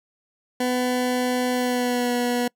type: tone with pitch glide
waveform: 20% pulse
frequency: 250 to 243.6 Hz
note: B3 to B3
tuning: +21 to -24 cents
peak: -16 dBFS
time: 0.6-2.48 s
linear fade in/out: 5 ms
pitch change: -45 cents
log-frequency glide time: 1.52-2.13 s
effects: noise-tail reverb RT60 0.1 s tail -26 dB re dry